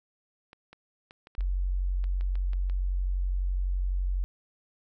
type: clicks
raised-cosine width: 0.3 ms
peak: -32 dBFS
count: 11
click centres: 0.531 / 0.73 / 1.109 / 1.271 / 1.351 / 1.408 / 2.041 / 2.21 / 2.355 / 2.533 / 2.698 s
type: tone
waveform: sine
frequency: 45.95 Hz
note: F#1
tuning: 11 cents flat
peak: -25 dBFS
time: 1.38-4.24 s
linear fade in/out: 0 ms
effects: none